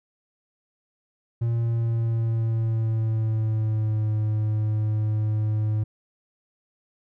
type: tone with pitch glide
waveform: triangle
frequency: 116.54 to 107.49 Hz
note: A#2 to A2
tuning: 0 to -40 cents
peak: -19 dBFS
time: 1.41-5.84 s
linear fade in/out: 10 ms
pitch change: -140 cents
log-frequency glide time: 1.52-4.12 s
effects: none